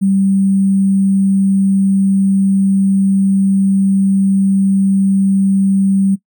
sine tone with sample-and-hold, 194.3 Hz, G3, 15 cents flat, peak -9 dBFS, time 0.01-6.16 s, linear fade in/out 20 ms, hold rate 8820 Hz, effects noise-tail reverb RT60 0.1 s tail -20 dB re dry

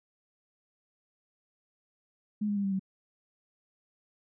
sine tone with pitch steps, 210 / 205.1 / 200.3 / 195.6 / 191.02 Hz, G#3 / G#3 / G3 / G3 / G3, +19 / -21 / +38 / -4 / -45 cents, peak -27 dBFS, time 2.41-2.795 s, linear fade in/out 10 ms, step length 77 ms, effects none

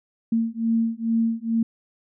sine beating tone pair, 226.6 / 228.9 Hz, A#3 / A#3, -49 / -31 cents, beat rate 2.3 Hz, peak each -23 dBFS, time 0.32-1.63 s, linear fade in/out 5 ms, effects none

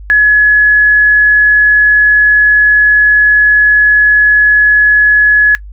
sine tone, 1695 Hz, G#6, 35 cents sharp, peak -3 dBFS, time 0.1-5.55 s, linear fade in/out 0 ms, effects noise-tail reverb RT60 0.1 s tail -20 dB re dry + added 50 Hz sine -26 dBFS peak until 5.72 s

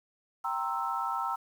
sine chord, C dominant seventh, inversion second, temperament equal with one note detuned, 784 / 932.3 / 1049.5 / 1318.5 Hz, G5 / Bb5 / C6 / E6, 0 / 0 / +5 / 0 cents, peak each -36 / -34 / -38 / -33 dBFS, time 0.44-1.36 s, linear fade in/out 10 ms, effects 9-bit

